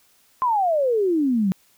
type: exponential sweep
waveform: sine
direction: down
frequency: 1053 to 181.5 Hz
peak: -17 dBFS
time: 0.42-1.52 s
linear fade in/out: 0 ms
effects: white hiss -59 dBFS RMS until 1.77 s